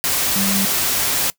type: tone in noise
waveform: sine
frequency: 196 Hz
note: G3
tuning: in tune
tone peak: -20 dBFS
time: 0.36-0.65 s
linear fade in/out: 0 ms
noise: white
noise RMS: -19 dBFS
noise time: 0.04-1.3 s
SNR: -4 dB
effects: noise-tail reverb RT60 0.1 s tail -20 dB re dry